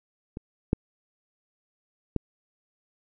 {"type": "clicks", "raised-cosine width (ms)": 3, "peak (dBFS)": [-22, -8, -12], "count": 3, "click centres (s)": [0.371, 0.731, 2.163], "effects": []}